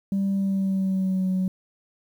sine tone with pitch glide, 196 to 186.5 Hz, G3 to F#3, 0 to +14 cents, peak -19 dBFS, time 0.12-1.48 s, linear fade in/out 2 ms, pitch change -86 cents, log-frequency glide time 0.35-1.29 s, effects tanh soft clip ceiling -19 dBFS + 9-bit

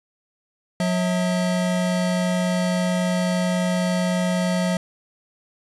square tone pair together, 180.9 / 646.3 Hz, F#3 / E5, -39 / -34 cents, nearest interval octave + minor seventh, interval 2205 cents, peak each -21 / -27 dBFS, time 0.8-4.77 s, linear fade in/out 2 ms, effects resampled to 24000 Hz + 8-bit

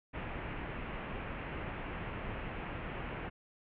pink low-pass noise, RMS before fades -41 dBFS, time 0.13-3.3 s, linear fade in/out 20 ms, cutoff 2800 Hz, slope 48 dB/octave, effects none

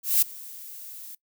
violet noise with ADSR envelope, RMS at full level -18 dBFS, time 0.03-1.15 s, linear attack 190 ms, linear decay 8 ms, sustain -23 dB, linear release 4 ms, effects noise-tail reverb RT60 0.1 s tail -21 dB re dry

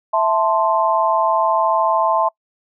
sine chord, A minor, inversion second, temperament equal, 659.3 / 880 / 1046.5 Hz, E5 / A5 / C6, 0 / 0 / 0 cents, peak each -18 dBFS, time 0.13-2.29 s, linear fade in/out 10 ms, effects noise-tail reverb RT60 0.1 s tail -26 dB re dry

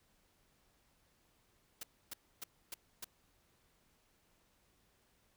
white noise bursts, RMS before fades -44 dBFS, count 5, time 1.81-3.045 s, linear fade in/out 5 ms, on 23 ms, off 280 ms, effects pink hiss -73 dBFS RMS until 5.36 s

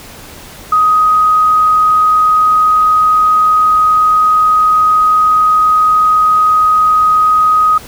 sine tone, 1254 Hz, D#6, 13 cents sharp, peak -6 dBFS, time 0.72-7.78 s, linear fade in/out 5 ms, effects pink hiss -33 dBFS RMS until 7.87 s

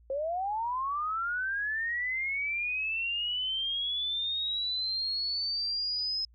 sine linear sweep, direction up, 523.3 to 5140 Hz, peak -29 dBFS, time 0.1-6.25 s, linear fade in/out 2 ms, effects added 58 Hz sine -56 dBFS peak until 6.34 s

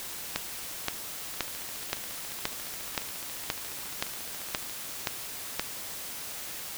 two click trains, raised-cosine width 0.2 ms, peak -9 / -24 dBFS, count 11 / 49, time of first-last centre 0.36-5.596 / 1.34-4.697 s, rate 1.91 / 14.3 Hz, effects white hiss -39 dBFS RMS until 6.77 s

